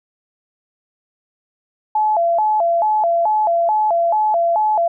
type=tone with vibrato; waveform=sine; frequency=763 Hz; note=G5; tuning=47 cents flat; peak=-13 dBFS; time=1.95-4.88 s; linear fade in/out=5 ms; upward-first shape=square; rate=2.3 Hz; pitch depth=200 cents each way; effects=none